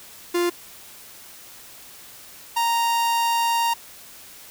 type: tone pair in turn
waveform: 45% pulse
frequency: 349.2 / 930.4 Hz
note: F4 / A#5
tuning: 0 / -4 cents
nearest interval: octave + perfect fourth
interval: 1696 cents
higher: second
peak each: -19 dBFS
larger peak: neither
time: 0.34-0.5 / 2.56-3.74 s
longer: second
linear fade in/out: 10 ms
effects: white hiss -44 dBFS RMS until 4.5 s